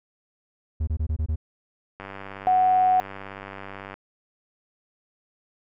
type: tone bursts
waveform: triangle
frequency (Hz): 77.78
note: D#2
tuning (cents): 0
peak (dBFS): -20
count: 6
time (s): 0.8-1.359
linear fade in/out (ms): 10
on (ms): 74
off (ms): 23
type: click train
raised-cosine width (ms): 0.5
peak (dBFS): -22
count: 191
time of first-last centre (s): 2-3.941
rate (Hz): 97.9
type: tone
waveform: sine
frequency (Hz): 740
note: F#5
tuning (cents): 0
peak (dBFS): -16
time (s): 2.47-3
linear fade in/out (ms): 0
effects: none